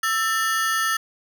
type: ring-modulated tone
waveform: 40% pulse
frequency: 1558 Hz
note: G6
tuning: 11 cents flat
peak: -16 dBFS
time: 0.03-0.97 s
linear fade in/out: 5 ms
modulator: 235 Hz
effects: none